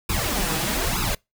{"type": "noise with flanger", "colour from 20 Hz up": "pink", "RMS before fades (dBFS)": -24, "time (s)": [0.09, 1.15], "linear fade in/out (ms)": 5, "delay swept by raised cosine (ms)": [0.77, 6.27], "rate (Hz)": 1.1, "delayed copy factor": 0.9, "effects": ["noise-tail reverb RT60 0.2 s tail -26 dB re dry"]}